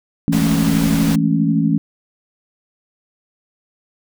sine chord, A major seventh, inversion second, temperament equal, 164.81 / 207.7 / 220 / 277.2 Hz, E3 / G#3 / A3 / C#4, 0 / 0 / 0 / 0 cents, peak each -17 / -22 / -19 / -18 dBFS, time 0.28-1.78 s, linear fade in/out 0 ms
pink noise, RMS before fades -25 dBFS, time 0.32-1.16 s, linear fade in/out 10 ms
effects none

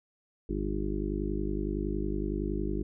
harmonic tone, 50.8 Hz, G#1, 38 cents flat, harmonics 1 / 2 / 3 / 4 / 5 / 6 / 7 / 8, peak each -33 / -43 / -40 / -37 / -47 / -36 / -36 / -40 dBFS, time 0.49-2.83 s, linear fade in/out 5 ms, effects none

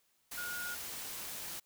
sine tone in noise, 1436 Hz, F6, 48 cents sharp, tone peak -39 dBFS, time 0.37-0.75 s, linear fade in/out 10 ms, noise white, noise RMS -43 dBFS, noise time 0.31-1.6 s, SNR +1 dB, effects white hiss -74 dBFS RMS until 1.65 s

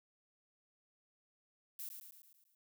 violet noise with echo, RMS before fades -45 dBFS, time 1.79-1.89 s, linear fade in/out 2 ms, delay 110 ms, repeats 6, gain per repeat -5 dB, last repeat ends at 2.55 s, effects none

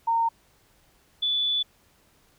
sine tone pair in turn, 918 / 3466 Hz, A#5 / A7, -27 / -27 cents, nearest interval octave + major seventh, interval 2300 cents, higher second, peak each -20 / -22 dBFS, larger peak first, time 0.07-0.29 / 1.22-1.63 s, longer second, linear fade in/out 10 ms, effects pink hiss -62 dBFS RMS until 2.38 s

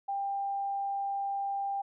sine tone, 794 Hz, G5, 22 cents sharp, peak -30 dBFS, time 0.08-1.82 s, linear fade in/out 10 ms, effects none

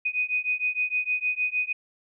sine beating tone pair, 2489 / 2495.5 Hz, D#7 / D#7, 0 / +5 cents, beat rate 6.5 Hz, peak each -27 dBFS, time 0.05-1.73 s, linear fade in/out 10 ms, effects none

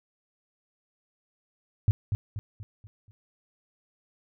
sine tone with echo, 103.83 Hz, G#2, in tune, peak -16 dBFS, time 1.88-1.91 s, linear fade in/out 0 ms, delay 240 ms, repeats 5, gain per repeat -7 dB, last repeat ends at 3.11 s, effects none

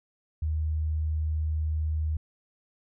sine tone, 77.78 Hz, D#2, in tune, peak -25 dBFS, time 0.42-2.17 s, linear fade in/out 5 ms, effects none

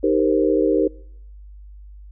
sine chord, C minor seventh, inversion first, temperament equal, 311.1 / 392 / 466.2 / 523.3 Hz, Eb4 / G4 / Bb4 / C5, 0 / 0 / 0 / 0 cents, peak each -20 / -20 / -20 / -23 dBFS, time 0.03-0.88 s, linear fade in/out 10 ms, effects noise-tail reverb RT60 0.8 s tail -26 dB re dry + added 50 Hz sine -38 dBFS peak until 2.11 s

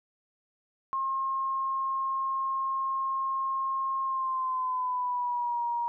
sine tone with pitch glide, 1071 to 948.7 Hz, C6 to A#5, +40 to +30 cents, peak -27 dBFS, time 0.93-5.88 s, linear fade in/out 0 ms, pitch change -210 cents, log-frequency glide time 4.03-5.63 s, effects none

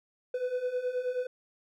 triangle beating tone pair, 493.9 / 503.3 Hz, B4 / B4, 0 / +33 cents, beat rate 9.4 Hz, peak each -33 / -29 dBFS, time 0.34-1.27 s, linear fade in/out 5 ms, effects none

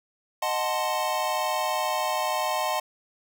square chord, D# diminished seventh, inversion none, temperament equal with one note detuned, 619.7 / 740 / 880 / 1046.5 Hz, D#5 / F#5 / A5 / C6, -7 / 0 / 0 / 0 cents, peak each -31 dBFS, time 0.42-2.8 s, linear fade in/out 5 ms, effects none

